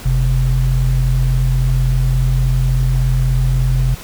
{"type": "tone pair together", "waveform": "sine", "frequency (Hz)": [45.77, 129.3], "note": ["F#1", "C3"], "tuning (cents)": [-18, -20], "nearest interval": "octave + tritone", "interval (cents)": 1798, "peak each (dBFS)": -14, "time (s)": [0.05, 3.95], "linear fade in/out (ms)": 10, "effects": ["pink hiss -34 dBFS RMS until 4.03 s"]}